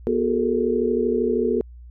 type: tone cluster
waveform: sine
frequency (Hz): 242.3 / 366.7 / 418.8 / 452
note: B3 / F#4 / G#4 / A4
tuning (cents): -33 / -15 / +15 / +47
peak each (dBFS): -24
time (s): 0.07-1.61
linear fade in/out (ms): 0
effects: added 60 Hz sine -39 dBFS peak until 1.9 s